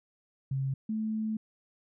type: tone pair in turn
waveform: sine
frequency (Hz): 134.8 / 218.2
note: C#3 / A3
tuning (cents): -48 / -14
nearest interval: minor sixth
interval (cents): 834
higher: second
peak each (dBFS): -28 / -29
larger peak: first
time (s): 0.51-0.74 / 0.89-1.37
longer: second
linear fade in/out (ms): 5
effects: none